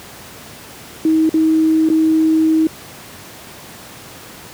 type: tone with dropouts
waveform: sine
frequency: 317.8 Hz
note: D#4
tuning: 37 cents sharp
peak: -10 dBFS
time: 1.05-2.67 s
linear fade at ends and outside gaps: 2 ms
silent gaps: 1.293-1.341 / 1.889-1.9 s
effects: pink hiss -36 dBFS RMS until 4.53 s + high-pass 100 Hz 12 dB/octave